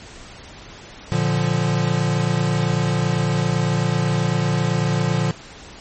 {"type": "chord", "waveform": "square", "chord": "Bb major", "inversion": "none", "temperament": "equal", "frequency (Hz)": [116.54, 146.83, 174.61], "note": ["Bb2", "D3", "F3"], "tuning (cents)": [0, 0, 0], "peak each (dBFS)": [-23, -22, -23], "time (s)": [1.12, 5.31], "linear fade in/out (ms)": 0, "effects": ["pink hiss -40 dBFS RMS until 5.8 s", "MP3 32 kbps"]}